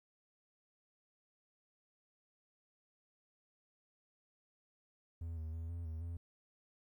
triangle tone with pitch steps, 83.2 / 79.5 / 82 / 85 / 80.1 / 84.8 Hz, E2 / D#2 / E2 / F2 / E2 / E2, +17 / +38 / -9 / -46 / -49 / +50 cents, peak -38 dBFS, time 5.21-6.17 s, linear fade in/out 5 ms, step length 160 ms, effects 13-bit

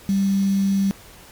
sine tone with quantisation, 196 Hz, G3, in tune, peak -16 dBFS, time 0.09-0.91 s, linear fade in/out 0 ms, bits 6, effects pink hiss -45 dBFS RMS until 1.31 s + MP3 96 kbps

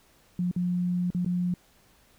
sine tone with dropouts, 178.1 Hz, F3, 34 cents sharp, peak -24 dBFS, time 0.39-1.54 s, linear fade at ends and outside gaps 2 ms, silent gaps 0.513-0.562 / 1.104-1.147 / 1.248-1.261 s, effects pink hiss -61 dBFS RMS until 2.18 s

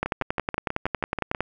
two click trains, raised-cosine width 0.5 ms, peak -12 / -9 dBFS, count 9 / 16, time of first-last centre 0.06-1.348 / 0.03-1.406 s, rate 6.21 / 10.9 Hz, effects none

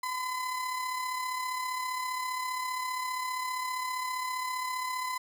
35% pulse tone with amplitude modulation, 1014 Hz, B5, 45 cents sharp, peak -28 dBFS, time 0.03-5.18 s, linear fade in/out 5 ms, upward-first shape sine, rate 35.1 Hz, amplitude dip 40%, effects none

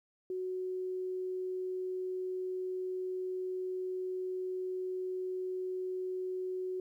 sine tone, 370 Hz, F#4, in tune, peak -34 dBFS, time 0.3-6.8 s, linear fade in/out 2 ms, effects 12-bit

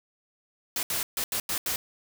white noise bursts at uneven times, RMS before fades -29 dBFS, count 6, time 0.76-0.83 / 0.9-1.03 / 1.17-1.24 / 1.32-1.4 / 1.49-1.58 / 1.66-1.76 s, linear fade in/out 2 ms, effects none

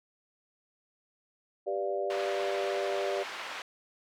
sine chord, G dominant seventh, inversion none, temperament equal, 392 / 493.9 / 587.3 / 698.5 Hz, G4 / B4 / D5 / F5, 0 / 0 / 0 / 0 cents, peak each -33 / -38 / -33 / -37 dBFS, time 1.66-3.24 s, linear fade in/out 20 ms
pink band-pass noise, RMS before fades -40 dBFS, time 2.1-3.62 s, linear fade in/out 2 ms, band 880 to 3300 Hz, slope 12 dB/octave
effects none

